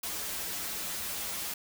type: noise with comb filter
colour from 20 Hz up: white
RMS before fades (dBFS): -36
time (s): 0.03-1.54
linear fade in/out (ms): 5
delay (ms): 7.8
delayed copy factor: -0.85
effects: none